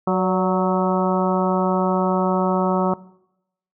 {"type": "harmonic tone with a mistuned harmonic", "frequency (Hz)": 185, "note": "F#3", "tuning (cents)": 0, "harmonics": [1, 2, 3, 4, 5, 6, 7], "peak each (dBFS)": [-20, -23, -25, -26, -27, -28, -28], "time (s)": [0.07, 2.94], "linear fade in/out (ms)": 5, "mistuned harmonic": 3, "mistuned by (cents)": 41, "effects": ["noise-tail reverb RT60 0.8 s tail -20 dB re dry"]}